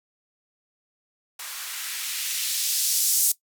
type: noise with band-pass filter sweep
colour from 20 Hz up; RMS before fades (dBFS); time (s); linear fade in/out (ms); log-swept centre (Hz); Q
violet; -26; 1.39-3.32; 5; 1000 to 7800; 1
effects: noise-tail reverb RT60 0.1 s tail -17 dB re dry